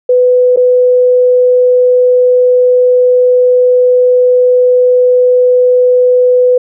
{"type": "tone with dropouts", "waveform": "sine", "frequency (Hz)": 498.8, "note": "B4", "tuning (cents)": 17, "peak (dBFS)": -4, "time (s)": [0.09, 6.58], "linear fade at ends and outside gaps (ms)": 5, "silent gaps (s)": [0.562, 0.571], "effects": []}